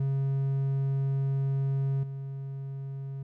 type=tone with level steps; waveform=triangle; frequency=136.4 Hz; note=C#3; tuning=28 cents flat; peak=-23 / -32 dBFS; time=0-3.23 s; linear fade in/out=5 ms; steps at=2.03 s; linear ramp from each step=5 ms; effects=none